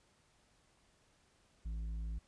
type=tone with tanh clipping; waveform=sine; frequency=55 Hz; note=A1; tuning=in tune; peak=-39 dBFS; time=1.65-2.19 s; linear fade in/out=10 ms; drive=7 dB; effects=pink hiss -71 dBFS RMS until 2.27 s + resampled to 22050 Hz